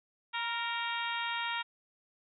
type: harmonic tone with a mistuned harmonic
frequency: 464.1 Hz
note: A#4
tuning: 8 cents flat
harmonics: 2 / 3 / 4 / 5 / 6 / 7 / 8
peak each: -37 / -39 / -40 / -41 / -42 / -42 / -43 dBFS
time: 0.33-1.63 s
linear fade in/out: 20 ms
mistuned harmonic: 2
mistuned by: +28 cents
effects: none